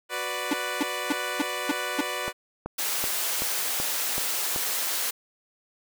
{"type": "chord", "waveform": "10% pulse", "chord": "B minor", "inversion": "second", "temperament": "equal", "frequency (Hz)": [370, 493.9, 587.3], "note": ["F#4", "B4", "D5"], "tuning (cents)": [0, 0, 0], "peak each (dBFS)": [-27, -24, -24], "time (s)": [0.09, 2.33], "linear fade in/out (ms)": 50}
{"type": "tone bursts", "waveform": "square", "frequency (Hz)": 293.7, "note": "D4", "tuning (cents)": 0, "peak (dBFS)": -22, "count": 6, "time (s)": [0.51, 2.01], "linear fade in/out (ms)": 5, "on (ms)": 25, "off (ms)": 270}
{"type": "click train", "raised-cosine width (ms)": 1, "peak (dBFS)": -17, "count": 7, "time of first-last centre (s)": [2.28, 4.561], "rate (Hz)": 2.63}
{"type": "high-pass noise", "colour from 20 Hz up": "white", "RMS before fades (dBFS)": -28, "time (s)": [2.78, 5.11], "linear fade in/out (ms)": 10, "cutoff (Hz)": 410, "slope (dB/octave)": 12}
{"effects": []}